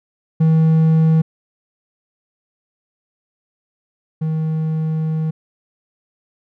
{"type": "tone pair in turn", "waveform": "triangle", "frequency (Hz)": [160, 158.16], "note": ["D#3", "D#3"], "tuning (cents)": [49, 29], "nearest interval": "unison", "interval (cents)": 20, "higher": "first", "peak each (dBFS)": [-8, -15], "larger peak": "first", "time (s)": [[0.4, 1.22], [4.21, 5.31]], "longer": "second", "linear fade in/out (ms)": 10, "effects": []}